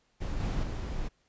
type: noise with level steps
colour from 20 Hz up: brown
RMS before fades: -33 / -30 / -34 dBFS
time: 0.2-1.09 s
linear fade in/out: 20 ms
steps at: 0.4 / 0.63 s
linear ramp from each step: 2 ms
effects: pink hiss -71 dBFS RMS until 1.28 s + resampled to 16000 Hz